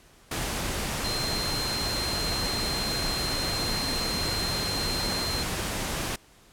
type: tone in noise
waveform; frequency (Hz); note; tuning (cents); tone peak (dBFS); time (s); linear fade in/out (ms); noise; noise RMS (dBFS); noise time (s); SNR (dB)
sine; 4161; C8; -10; -30; 1.04-5.43; 5; pink; -30; 0.31-6.16; -3
effects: pink hiss -56 dBFS RMS until 6.52 s + low-pass 12000 Hz 12 dB/octave